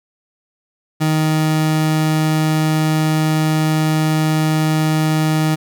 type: tone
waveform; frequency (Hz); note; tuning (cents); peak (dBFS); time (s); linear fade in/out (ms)
30% pulse; 156.1; D#3; +6; -11; 1-5.56; 20
effects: none